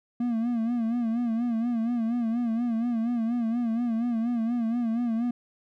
triangle tone with vibrato, 233.1 Hz, A#3, in tune, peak -22 dBFS, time 0.2-5.31 s, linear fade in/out 5 ms, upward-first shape sine, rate 4.2 Hz, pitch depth 81 cents each way, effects none

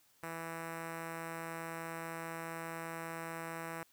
5% pulse tone with notch filter, 164.81 Hz, E3, in tune, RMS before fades -43 dBFS, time 0.23-3.83 s, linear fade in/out 2 ms, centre 4600 Hz, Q 1.3, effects white hiss -69 dBFS RMS until 3.92 s

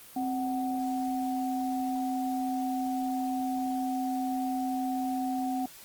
sine tone pair together, 261.9 / 745.9 Hz, C4 / F#5, +2 / +14 cents, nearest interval octave + tritone, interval 1812 cents, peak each -30 / -32 dBFS, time 0.16-5.66 s, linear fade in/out 5 ms, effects white hiss -50 dBFS RMS until 5.84 s + Opus 24 kbps

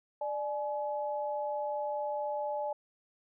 sine tone pair together, 592.6 / 848 Hz, D5 / G#5, +15 / +36 cents, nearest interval tritone, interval 621 cents, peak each -34 / -35 dBFS, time 0.21-2.73 s, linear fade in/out 5 ms, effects none

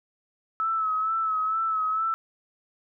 sine tone with vibrato, 1300 Hz, E6, 24 cents flat, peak -23 dBFS, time 0.6-2.14 s, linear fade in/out 0 ms, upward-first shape sine, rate 2.2 Hz, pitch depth 41 cents each way, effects none

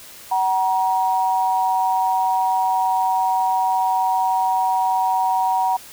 sine tone pair together, 753 / 948.7 Hz, F#5 / A#5, +30 / +30 cents, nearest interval major third, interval 400 cents, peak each -19 / -19 dBFS, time 0.31-5.77 s, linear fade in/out 10 ms, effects white hiss -41 dBFS RMS until 5.92 s

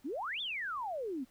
sine exponential two-way sweep, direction up then down, 238.7 to 3644 to 238.7 Hz, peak -35 dBFS, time 0.04-1.25 s, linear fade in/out 20 ms, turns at 0.41 s, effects pink hiss -67 dBFS RMS until 1.3 s

